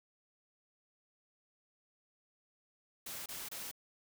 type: noise bursts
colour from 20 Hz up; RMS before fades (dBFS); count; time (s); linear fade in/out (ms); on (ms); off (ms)
white; -44; 3; 3.06-3.714; 5; 200; 27
effects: none